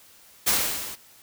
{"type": "noise with level ramp", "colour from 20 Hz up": "white", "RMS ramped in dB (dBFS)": [-19, -38], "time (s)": [0.46, 0.96], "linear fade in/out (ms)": 20, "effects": ["white hiss -53 dBFS RMS until 1.22 s"]}